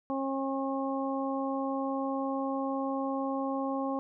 harmonic tone, 270.6 Hz, C#4, 42 cents flat, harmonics 1 / 2 / 3 / 4, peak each -32 / -35 / -37 / -38 dBFS, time 0.1-3.99 s, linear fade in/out 0 ms, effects none

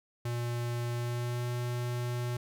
square tone with pitch glide, 119.7 to 121.72 Hz, A#2 to B2, +46 to -25 cents, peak -32 dBFS, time 0.25-2.37 s, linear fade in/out 5 ms, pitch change +29 cents, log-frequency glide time 0.92-1.46 s, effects none

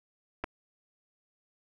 clicks, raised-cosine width 0.5 ms, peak -19 dBFS, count 2, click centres 0.439 / 0.442 s, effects none

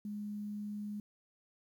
sine tone, 207.7 Hz, G#3, in tune, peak -38 dBFS, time 0.05-1 s, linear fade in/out 2 ms, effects 11-bit

